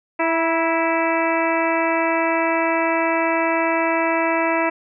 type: harmonic tone with a mistuned harmonic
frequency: 329.6 Hz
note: E4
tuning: in tune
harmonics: 1 / 2 / 3 / 4 / 5 / 6 / 7 / 8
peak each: -23 / -22 / -23 / -28 / -30 / -27 / -28 / -30 dBFS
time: 0.19-4.7 s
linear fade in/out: 10 ms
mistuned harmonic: 3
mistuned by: -27 cents
effects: none